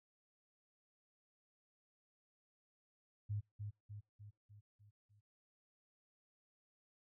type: tone with echo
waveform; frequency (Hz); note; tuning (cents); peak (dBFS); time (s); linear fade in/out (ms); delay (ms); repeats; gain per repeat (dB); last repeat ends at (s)
sine; 103.83; G#2; 0; -37; 3.29-3.41; 20; 300; 6; -5; 5.21
effects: noise-tail reverb RT60 0.2 s tail -26 dB re dry